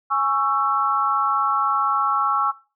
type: chord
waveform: sine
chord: C# minor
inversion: second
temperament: equal with one note detuned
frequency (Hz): 830.6 / 1108.7 / 1332.3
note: G#5 / C#6 / E6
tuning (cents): 0 / 0 / +18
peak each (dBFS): -25 / -21 / -21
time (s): 0.1-2.52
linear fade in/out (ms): 20
effects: noise-tail reverb RT60 0.3 s tail -17 dB re dry